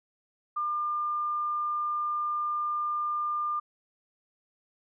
sine tone, 1200 Hz, D6, 37 cents sharp, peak -27 dBFS, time 0.56-3.6 s, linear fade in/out 10 ms, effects none

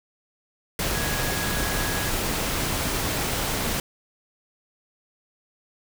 sine tone in noise, 1661.2 Hz, G#6, in tune, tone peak -33 dBFS, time 0.93-2.09 s, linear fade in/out 2 ms, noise pink, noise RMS -26 dBFS, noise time 0.79-3.8 s, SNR -10 dB, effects none

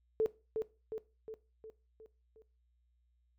sine tone with echo, 440.3 Hz, A4, 1 cent sharp, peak -26 dBFS, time 0.2-0.26 s, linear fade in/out 0 ms, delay 360 ms, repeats 6, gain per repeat -5 dB, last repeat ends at 2.42 s, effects noise-tail reverb RT60 0.3 s tail -18 dB re dry + added 60 Hz sine -70 dBFS peak until 3.38 s

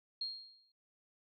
sine tone with exponential decay, 4240 Hz, C8, 22 cents sharp, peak -34 dBFS, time 0.21-0.72 s, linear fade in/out 5 ms, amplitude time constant 110 ms, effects none

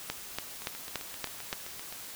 two click trains, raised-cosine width 0.2 ms, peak -14 / -24 dBFS, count 6 / 11, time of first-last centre 0.1-1.529 / 0.62-1.925 s, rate 3.5 / 7.66 Hz, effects white hiss -44 dBFS RMS until 2.15 s

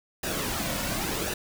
pink noise with flanger, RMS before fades -30 dBFS, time 0.23-1.34 s, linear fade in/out 5 ms, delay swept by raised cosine 0.91 to 2.51 ms, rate 0.9 Hz, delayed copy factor -0.55, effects none

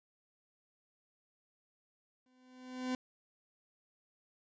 40% pulse tone with exponential growth, 254.5 Hz, C4, 48 cents flat, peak -31 dBFS, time 2.26-2.95 s, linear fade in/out 2 ms, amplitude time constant 150 ms, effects resampled to 16000 Hz

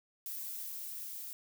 violet noise with level ramp, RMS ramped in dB -41 to -44 dBFS, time 0.26-1.33 s, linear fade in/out 0 ms, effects none

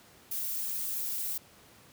violet noise with flanger, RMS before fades -34 dBFS, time 0.31-1.38 s, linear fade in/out 5 ms, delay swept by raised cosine 1.6 to 3.7 ms, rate 2.7 Hz, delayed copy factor +0.6, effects pink hiss -57 dBFS RMS until 1.92 s + high-pass 80 Hz 12 dB/octave

